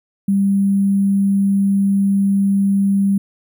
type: tone with sample-and-hold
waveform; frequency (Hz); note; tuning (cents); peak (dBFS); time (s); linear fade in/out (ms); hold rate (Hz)
sine; 197.4; G3; +12; -12; 0.28-3.18; 5; 11025
effects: none